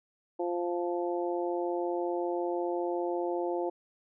harmonic tone, 174.61 Hz, F3, in tune, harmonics 2 / 3 / 4 / 5, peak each -31 / -35 / -37 / -39 dBFS, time 0.39-3.7 s, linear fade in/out 10 ms, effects none

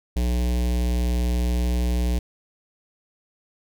square tone with notch filter, 60.4 Hz, B1, 38 cents flat, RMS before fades -22 dBFS, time 0.16-2.19 s, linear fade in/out 5 ms, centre 1300 Hz, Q 0.78, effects none

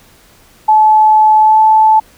sine tone with pitch glide, 863 to 872 Hz, A5 to A5, -34 to -16 cents, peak -4 dBFS, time 0.68-2 s, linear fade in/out 10 ms, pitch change +18 cents, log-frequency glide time 1.4-1.6 s, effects pink hiss -45 dBFS RMS until 2.17 s

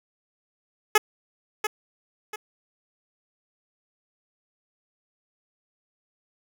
10% pulse tone with echo, 425.4 Hz, G#4, 42 cents sharp, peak -6 dBFS, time 0.95-0.98 s, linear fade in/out 5 ms, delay 690 ms, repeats 2, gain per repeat -9 dB, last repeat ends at 2.36 s, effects none

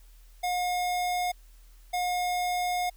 square tone pair in turn, 718 / 718 Hz, F5 / F5, +48 / +48 cents, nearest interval unison, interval 0 cents, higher neither, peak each -27 dBFS, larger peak neither, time 0.43-1.32 / 1.93-2.9 s, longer second, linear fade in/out 10 ms, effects added 40 Hz sine -50 dBFS peak until 2.96 s + white hiss -63 dBFS RMS until 2.96 s

